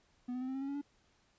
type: tone with pitch steps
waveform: triangle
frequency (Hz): 246.9 / 252.2 / 257.7 / 263.2 / 268.9 / 274.7 / 280.7 / 286.7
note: B3 / B3 / C4 / C4 / C4 / C#4 / C#4 / D4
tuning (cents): 0 / +36 / -26 / +10 / +47 / -16 / +22 / -42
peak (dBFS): -34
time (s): 0.28-0.816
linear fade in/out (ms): 10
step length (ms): 67
effects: pink hiss -71 dBFS RMS until 1.38 s + resampled to 16000 Hz